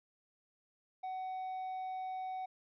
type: tone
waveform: triangle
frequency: 750 Hz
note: F#5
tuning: 23 cents sharp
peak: -36 dBFS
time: 1.03-2.46 s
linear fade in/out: 10 ms
effects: resampled to 11025 Hz